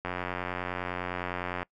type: click train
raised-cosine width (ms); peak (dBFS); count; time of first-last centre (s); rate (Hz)
0.5; -17; 143; 0.05-1.63; 89.9
effects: noise-tail reverb RT60 0.1 s tail -25 dB re dry